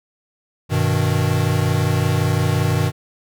square chord, G augmented, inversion none, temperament equal, 98 / 123.47 / 155.56 Hz, G2 / B2 / D#3, 0 / 0 / 0 cents, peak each -21 dBFS, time 0.69-2.92 s, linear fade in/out 50 ms, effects none

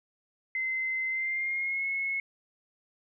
sine tone with pitch glide, 2063 to 2182 Hz, C7 to C#7, -25 to -28 cents, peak -28 dBFS, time 0.55-2.2 s, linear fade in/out 2 ms, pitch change +97 cents, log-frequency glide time 1.09-1.86 s, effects none

